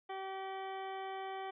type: harmonic tone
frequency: 384.3 Hz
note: G4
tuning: 34 cents flat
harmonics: 1 / 2 / 3 / 4 / 5 / 6 / 8 / 9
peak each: -45 / -42 / -50 / -56 / -53 / -56 / -57 / -62 dBFS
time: 0.09-1.51 s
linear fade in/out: 10 ms
effects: none